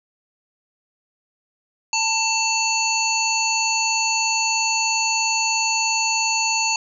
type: harmonic tone with a mistuned harmonic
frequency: 890 Hz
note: A5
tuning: 20 cents sharp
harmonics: 1 / 3 / 5 / 7 / 8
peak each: -24 / -23 / -24 / -30 / -25 dBFS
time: 1.93-6.76 s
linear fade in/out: 2 ms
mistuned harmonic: 8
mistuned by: -80 cents
effects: none